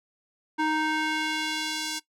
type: tone with band-pass filter sweep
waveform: square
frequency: 311.1 Hz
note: D#4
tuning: in tune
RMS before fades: -28 dBFS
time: 0.58-2 s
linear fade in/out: 20 ms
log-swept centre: 1100 to 5800 Hz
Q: 0.95
effects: noise-tail reverb RT60 0.1 s tail -18 dB re dry